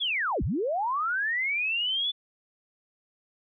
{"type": "linear two-way sweep", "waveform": "sine", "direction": "down then up", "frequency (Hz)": [3498, 38.97, 3498], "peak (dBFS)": -25, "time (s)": [0, 2.12], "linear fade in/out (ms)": 20, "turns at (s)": 0.43, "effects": []}